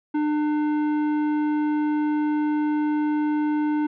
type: tone with tanh clipping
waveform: sine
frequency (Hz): 300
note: D4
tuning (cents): +37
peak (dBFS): -22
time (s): 0.14-3.87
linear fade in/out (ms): 10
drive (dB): 12
effects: none